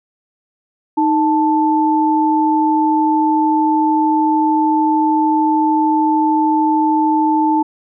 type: tone pair together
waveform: sine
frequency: 311.1 / 880 Hz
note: D#4 / A5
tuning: 0 / 0 cents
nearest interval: octave + tritone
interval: 1800 cents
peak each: -14 dBFS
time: 0.97-7.63 s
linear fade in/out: 10 ms
effects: none